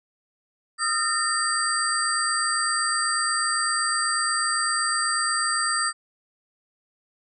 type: tone cluster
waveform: sine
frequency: 1237 / 1365 / 1819 / 4699 / 8150 Hz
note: D#6 / F6 / A#6 / D8 / C9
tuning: -10 / -40 / -43 / 0 / -47 cents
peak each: -28 dBFS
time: 0.78-5.93 s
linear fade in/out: 50 ms
effects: none